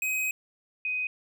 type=tone pair in turn; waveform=square / sine; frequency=2525 / 2505 Hz; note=D#7 / D#7; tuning=+25 / +11 cents; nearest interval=unison; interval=14 cents; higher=first; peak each=-27 dBFS; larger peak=neither; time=0.02-0.31 / 0.85-1.07 s; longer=first; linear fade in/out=2 ms; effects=none